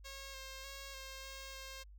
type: tone with pitch steps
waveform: 5% pulse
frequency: 544 / 532 / 547 / 533 / 538 / 533 Hz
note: C#5 / C5 / C#5 / C5 / C5 / C5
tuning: -33 / +29 / -23 / +32 / +48 / +32 cents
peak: -36 dBFS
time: 0.04-1.84 s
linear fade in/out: 20 ms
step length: 300 ms
effects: added 50 Hz sine -53 dBFS peak until 1.98 s